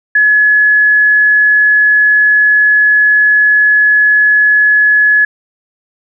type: tone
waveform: sine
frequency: 1699 Hz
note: G#6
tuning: 39 cents sharp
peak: -5 dBFS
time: 0.15-5.25 s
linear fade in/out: 5 ms
effects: none